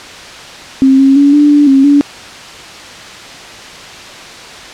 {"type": "tone with pitch steps", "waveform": "sine", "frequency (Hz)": [266.7, 270.9, 283.5, 293.4, 291.6, 270.6, 286.4], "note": ["C4", "C#4", "C#4", "D4", "D4", "C#4", "D4"], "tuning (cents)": [33, -40, 39, -2, -12, -42, -43], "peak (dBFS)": -3, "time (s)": [0.82, 2.01], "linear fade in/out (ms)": 0, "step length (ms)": 170, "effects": ["white hiss -29 dBFS RMS until 4.73 s", "low-pass 5000 Hz 12 dB/octave"]}